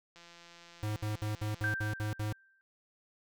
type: click train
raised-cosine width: 0.2 ms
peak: -37 dBFS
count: 250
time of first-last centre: 0.16-1.616 s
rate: 171 Hz
type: tone bursts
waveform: square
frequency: 106.3 Hz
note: G#2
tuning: 41 cents sharp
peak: -33 dBFS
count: 8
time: 0.83-2.325 s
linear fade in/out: 0 ms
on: 130 ms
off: 65 ms
type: tone with exponential decay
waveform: sine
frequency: 1568 Hz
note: G6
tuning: in tune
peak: -29 dBFS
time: 1.64-2.61 s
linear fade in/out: 0 ms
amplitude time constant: 210 ms
effects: none